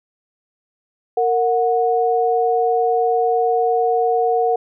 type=tone pair together; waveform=sine; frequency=461.5 / 732.6 Hz; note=A#4 / F#5; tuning=-17 / -17 cents; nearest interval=minor sixth; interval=800 cents; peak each=-17 dBFS; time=1.17-4.56 s; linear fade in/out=5 ms; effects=none